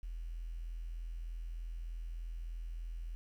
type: tone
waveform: sine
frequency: 41.64 Hz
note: E1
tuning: 18 cents sharp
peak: -39 dBFS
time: 0.03-3.15 s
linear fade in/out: 0 ms
effects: 11-bit